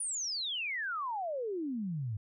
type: exponential sweep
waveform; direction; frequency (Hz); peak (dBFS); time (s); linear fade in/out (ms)
sine; down; 9810 to 100; -33; 0-2.17; 5
effects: none